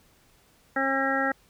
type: harmonic tone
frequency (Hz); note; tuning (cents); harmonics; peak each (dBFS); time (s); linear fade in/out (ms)
270; C#4; -45; 1 / 2 / 3 / 5 / 6 / 7; -30 / -30 / -30 / -30 / -30 / -30; 0.76-1.32; 5
effects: pink hiss -61 dBFS RMS until 1.49 s